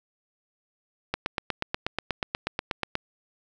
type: click train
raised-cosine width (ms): 0.3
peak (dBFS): -10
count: 16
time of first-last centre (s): 1.14-2.954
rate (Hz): 8.27
effects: none